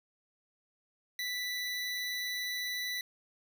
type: tone pair together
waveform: square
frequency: 1979 / 3954 Hz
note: B6 / B7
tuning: +3 / +1 cents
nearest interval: octave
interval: 1198 cents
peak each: -37 / -38 dBFS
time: 1.19-3.01 s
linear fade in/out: 2 ms
effects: none